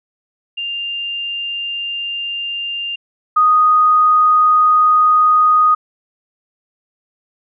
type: tone pair in turn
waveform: sine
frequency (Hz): 2796 / 1242.6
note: F7 / D#6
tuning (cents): +1 / -3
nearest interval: octave + major second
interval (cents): 1404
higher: first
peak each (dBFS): -20 / -8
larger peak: second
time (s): 0.57-2.96 / 3.36-5.75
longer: neither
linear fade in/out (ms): 10
effects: none